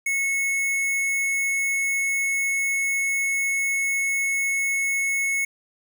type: tone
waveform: square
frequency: 2194 Hz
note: C#7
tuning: 18 cents flat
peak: -22 dBFS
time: 0.06-5.45 s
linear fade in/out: 5 ms
effects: 9-bit